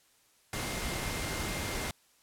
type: tone in noise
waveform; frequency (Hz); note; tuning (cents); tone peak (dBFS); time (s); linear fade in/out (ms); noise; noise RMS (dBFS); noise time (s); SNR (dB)
sine; 2108; C7; +12; -44; 0.53-1.91; 2; pink; -35; 0.53-1.91; -12
effects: white hiss -66 dBFS RMS until 2.22 s + low-pass 12000 Hz 12 dB/octave